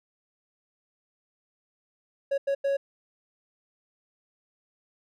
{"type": "tone bursts at uneven times", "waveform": "triangle", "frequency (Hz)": 554.4, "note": "C#5", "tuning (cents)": 0, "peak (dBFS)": -21, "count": 3, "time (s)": [[2.31, 2.38], [2.47, 2.55], [2.64, 2.77]], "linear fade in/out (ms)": 10, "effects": []}